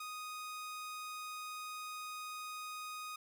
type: tone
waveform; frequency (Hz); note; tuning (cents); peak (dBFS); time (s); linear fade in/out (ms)
sawtooth; 1244.5; D#6; 0; -39; 0-3.16; 5
effects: none